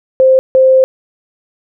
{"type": "tone bursts at uneven times", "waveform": "sine", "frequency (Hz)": 523.3, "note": "C5", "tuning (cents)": 0, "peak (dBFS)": -4, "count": 2, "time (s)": [[0.2, 0.39], [0.55, 0.84]], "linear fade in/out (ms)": 0, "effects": []}